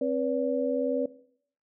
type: tone cluster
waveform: sine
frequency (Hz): 264.7 / 490.6 / 572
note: C4 / B4 / D5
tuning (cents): +20 / -12 / -46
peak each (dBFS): -29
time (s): 0.01-1.06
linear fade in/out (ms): 5
effects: noise-tail reverb RT60 0.6 s tail -18 dB re dry